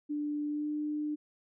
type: tone with pitch glide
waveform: sine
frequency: 295.5 to 299.6 Hz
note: D4 to D4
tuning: +11 to +35 cents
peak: -31 dBFS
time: 0.09-1.16 s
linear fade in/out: 20 ms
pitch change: +24 cents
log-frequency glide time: 0.48-0.69 s
effects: none